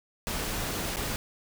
pink noise with dropouts, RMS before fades -32 dBFS, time 0.27-1.16 s, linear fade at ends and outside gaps 0 ms, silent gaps 0.96-0.969 s, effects none

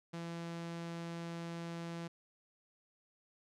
sawtooth tone, 168.6 Hz, E3, 39 cents sharp, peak -37 dBFS, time 0.13-2.08 s, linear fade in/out 10 ms, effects low-pass 7000 Hz 12 dB/octave

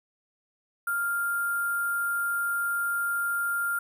sine tone with sample-and-hold, 1396.9 Hz, F6, in tune, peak -25 dBFS, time 0.87-3.79 s, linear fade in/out 5 ms, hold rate 11025 Hz, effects none

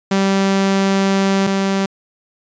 sawtooth tone pair in turn, 194.7 / 194.7 Hz, G3 / G3, -12 / -12 cents, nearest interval unison, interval 0 cents, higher neither, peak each -9 / -11 dBFS, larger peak first, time 0.11-1.47 / 1.47-1.86 s, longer first, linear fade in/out 5 ms, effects resampled to 16000 Hz

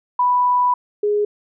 sine tone pair in turn, 987.8 / 415.3 Hz, B5 / G#4, 0 / 0 cents, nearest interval octave + minor third, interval 1500 cents, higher first, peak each -13 / -15 dBFS, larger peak first, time 0.19-0.74 / 1.03-1.25 s, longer first, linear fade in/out 5 ms, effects none

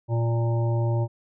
harmonic tone with a mistuned harmonic, 116.54 Hz, A#2, in tune, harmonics 1 / 3 / 5 / 7 / 8, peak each -21 / -32 / -33 / -39 / -38 dBFS, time 0.08-1.08 s, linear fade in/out 50 ms, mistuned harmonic 8, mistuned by -29 cents, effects none

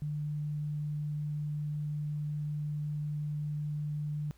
sine tone, 149.1 Hz, D3, 27 cents sharp, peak -32 dBFS, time 0.02-4.31 s, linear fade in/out 0 ms, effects added 56 Hz sine -58 dBFS peak until 4.37 s + pink hiss -67 dBFS RMS until 4.37 s

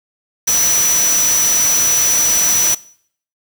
sine tone in noise, 5920 Hz, F#8, in tune, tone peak -12 dBFS, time 0.47-2.75 s, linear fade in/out 10 ms, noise white, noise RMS -19 dBFS, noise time 0.47-2.75 s, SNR +4 dB, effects noise-tail reverb RT60 0.6 s tail -21 dB re dry

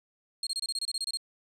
35% pulse tone bursts, 4243 Hz, C8, 23 cents sharp, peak -28 dBFS, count 12, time 0.43-1.172 s, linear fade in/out 2 ms, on 38 ms, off 26 ms, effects resampled to 32000 Hz

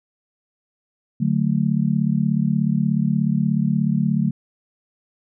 sine chord, D major, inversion none, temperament just, 146.83 / 183.54 / 220.2 Hz, D3 / F#3 / A3, 0 / -14 / +2 cents, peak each -21 dBFS, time 1.2-4.31 s, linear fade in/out 10 ms, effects none

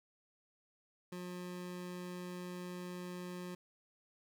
25% pulse tone, 179.2 Hz, F3, 45 cents sharp, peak -39 dBFS, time 1.12-3.55 s, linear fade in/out 5 ms, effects none

